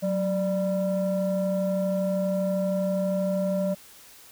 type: tone pair together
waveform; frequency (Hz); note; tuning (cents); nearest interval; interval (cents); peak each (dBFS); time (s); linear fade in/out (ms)
sine; 186.15 / 591; F#3 / D5; +11 / +11; octave + minor sixth; 2000; -24; 0.02-3.75; 20
effects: tanh soft clip ceiling -19 dBFS + white hiss -50 dBFS RMS until 4.31 s

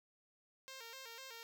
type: tone with vibrato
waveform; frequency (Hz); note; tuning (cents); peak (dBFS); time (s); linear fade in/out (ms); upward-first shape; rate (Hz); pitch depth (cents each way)
5% pulse; 493.9; B4; 0; -38; 0.68-1.43; 0; square; 4; 120
effects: none

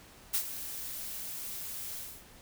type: noise with ADSR envelope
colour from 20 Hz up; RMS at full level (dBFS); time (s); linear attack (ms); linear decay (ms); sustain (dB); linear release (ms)
blue; -28; 0.33-2.25; 18; 81; -12; 300
effects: pink hiss -55 dBFS RMS until 2.41 s

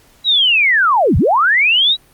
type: linear two-way sweep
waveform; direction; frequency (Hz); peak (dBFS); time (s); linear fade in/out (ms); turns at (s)
sine; down then up; 3951 to 54.6 to 3951; -9; 0.24-1.97; 50; 1.17
effects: pink hiss -50 dBFS RMS until 2.13 s + Opus 48 kbps

